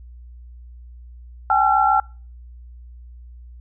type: tone cluster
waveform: sine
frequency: 780 / 847 / 1359 Hz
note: G5 / G#5 / F6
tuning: -9 / +34 / -48 cents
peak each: -18 dBFS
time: 1.5-2 s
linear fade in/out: 2 ms
effects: noise-tail reverb RT60 0.4 s tail -26 dB re dry + added 60 Hz sine -38 dBFS peak until 3.6 s